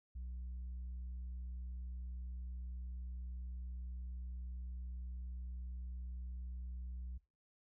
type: tone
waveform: sine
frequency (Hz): 61.74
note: B1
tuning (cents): 0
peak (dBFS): -40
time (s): 0.15-7.18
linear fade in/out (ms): 10
effects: noise-tail reverb RT60 0.3 s tail -22 dB re dry + tanh soft clip ceiling -41 dBFS